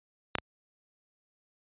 clicks, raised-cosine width 0.3 ms, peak -10 / -14 dBFS, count 2, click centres 0.353 / 0.385 s, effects high-pass 60 Hz 12 dB/octave + resampled to 8000 Hz

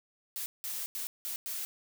blue noise bursts at uneven times, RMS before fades -37 dBFS, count 5, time 0.36-0.46 / 0.64-0.86 / 0.95-1.07 / 1.25-1.36 / 1.46-1.65 s, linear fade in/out 0 ms, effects none

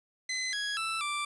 20% pulse tone with pitch steps, 2034 / 1664 / 1325 / 1174 Hz, C7 / G#6 / E6 / D6, -50 / +3 / +9 / -1 cents, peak -26 dBFS, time 0.29-1.25 s, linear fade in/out 5 ms, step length 240 ms, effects resampled to 24000 Hz + 9-bit

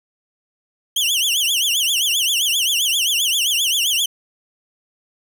sawtooth tone with vibrato, 3078 Hz, G7, 32 cents flat, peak -13 dBFS, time 0.96-4.06 s, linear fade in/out 5 ms, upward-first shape triangle, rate 7.6 Hz, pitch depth 240 cents each way, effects none

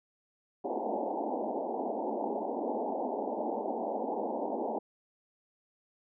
white band-pass noise, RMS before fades -34 dBFS, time 0.64-4.79 s, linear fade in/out 10 ms, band 210 to 900 Hz, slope 96 dB/octave, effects none

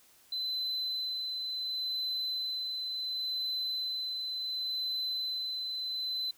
sine tone with tremolo, 4038 Hz, B7, 38 cents sharp, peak -29 dBFS, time 0.32-6.31 s, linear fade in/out 5 ms, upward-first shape sine, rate 0.7 Hz, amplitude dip 35%, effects tanh soft clip ceiling -29 dBFS + white hiss -62 dBFS RMS until 6.37 s

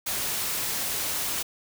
white noise, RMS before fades -29 dBFS, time 0.06-1.43 s, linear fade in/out 10 ms, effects none

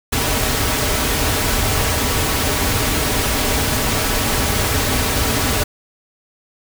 pink noise with comb filter, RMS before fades -18 dBFS, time 0.12-5.64 s, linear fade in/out 10 ms, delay 5.7 ms, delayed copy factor -0.5, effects none

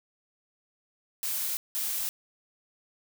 blue noise bursts at uneven times, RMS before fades -31 dBFS, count 2, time 1.23-1.57 / 1.75-2.09 s, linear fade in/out 0 ms, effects none

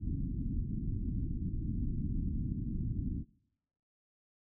pink low-pass noise, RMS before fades -35 dBFS, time 0-3.25 s, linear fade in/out 50 ms, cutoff 290 Hz, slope 48 dB/octave, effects noise-tail reverb RT60 0.9 s tail -26 dB re dry

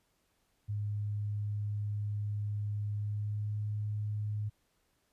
sine tone with pitch glide, 103.83 to 105.16 Hz, G#2 to G#2, 0 to +22 cents, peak -32 dBFS, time 0.68-4.5 s, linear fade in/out 20 ms, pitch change +22 cents, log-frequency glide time 2.96-3.57 s, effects pink hiss -75 dBFS RMS until 5.12 s + resampled to 32000 Hz

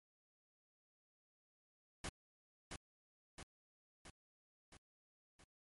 pink noise with echo, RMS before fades -44 dBFS, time 2.04-2.09 s, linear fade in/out 2 ms, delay 670 ms, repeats 5, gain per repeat -4 dB, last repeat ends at 5.44 s, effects MP3 48 kbps

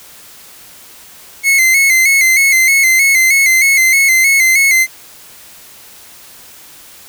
45% pulse tone with vibrato, 2129 Hz, C7, 30 cents sharp, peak -7 dBFS, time 1.43-4.87 s, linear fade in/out 50 ms, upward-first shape square, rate 3.2 Hz, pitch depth 49 cents each way, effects white hiss -38 dBFS RMS until 7.08 s

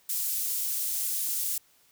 pink high-pass noise, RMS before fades -30 dBFS, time 0.09-1.58 s, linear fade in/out 5 ms, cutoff 9800 Hz, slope 12 dB/octave, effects white hiss -63 dBFS RMS until 1.91 s

